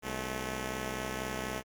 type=tone pair together; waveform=5% pulse; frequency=64.2 / 215.9 Hz; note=C2 / A3; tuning=-32 / -33 cents; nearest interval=octave + major sixth; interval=2099 cents; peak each=-26 dBFS; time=0.02-1.63 s; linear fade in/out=50 ms; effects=Opus 48 kbps